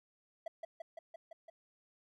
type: tone with echo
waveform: triangle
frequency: 659.3 Hz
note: E5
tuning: in tune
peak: -36 dBFS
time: 0.46-0.48 s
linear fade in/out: 5 ms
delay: 170 ms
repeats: 6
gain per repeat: -2 dB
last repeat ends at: 1.5 s
effects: none